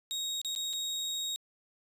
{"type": "tone with dropouts", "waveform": "30% pulse", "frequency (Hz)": 3766, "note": "A#7", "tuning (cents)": 17, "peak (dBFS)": -30, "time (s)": [0.11, 1.36], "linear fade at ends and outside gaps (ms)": 0, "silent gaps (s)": [[0.415, 0.448], [0.551, 0.561], [0.73, 0.734]], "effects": ["resampled to 32000 Hz"]}